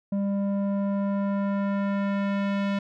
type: tone with low-pass filter sweep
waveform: square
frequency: 199.2 Hz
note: G3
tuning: 28 cents sharp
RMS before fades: -26 dBFS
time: 0.12-2.79 s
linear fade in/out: 5 ms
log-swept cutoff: 490 to 3100 Hz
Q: 1
effects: none